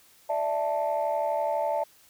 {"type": "chord", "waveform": "sine", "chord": "D suspended second", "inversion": "none", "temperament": "equal", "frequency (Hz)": [587.3, 659.3, 880], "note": ["D5", "E5", "A5"], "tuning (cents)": [0, 0, 0], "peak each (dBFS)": -28, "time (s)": [0.29, 1.84], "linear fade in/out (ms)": 10, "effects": ["tanh soft clip ceiling -18 dBFS", "white hiss -58 dBFS RMS until 2.09 s"]}